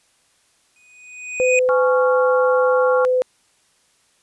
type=tone with exponential growth; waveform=square; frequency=2489 Hz; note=D#7; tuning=in tune; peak=-15 dBFS; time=0.76-1.59 s; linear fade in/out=1 ms; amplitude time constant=180 ms
type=tone; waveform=sine; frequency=507 Hz; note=B4; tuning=45 cents sharp; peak=-14 dBFS; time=1.4-3.22 s; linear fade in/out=0 ms
type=chord; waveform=sine; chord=Db major; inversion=second; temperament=just; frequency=831.5 / 1108.7 / 1385.9 Hz; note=Ab5 / Db6 / F6; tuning=+2 / 0 / -14 cents; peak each=-25 / -23 / -23 dBFS; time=1.69-3.05 s; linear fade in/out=0 ms
effects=white hiss -60 dBFS RMS until 4.22 s + resampled to 24000 Hz